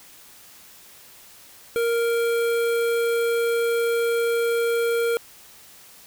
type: tone with notch filter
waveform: square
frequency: 466.2 Hz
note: A#4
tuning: in tune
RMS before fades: -22 dBFS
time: 1.76-5.17 s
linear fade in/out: 0 ms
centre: 5500 Hz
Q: 1.1
effects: white hiss -48 dBFS RMS until 6.06 s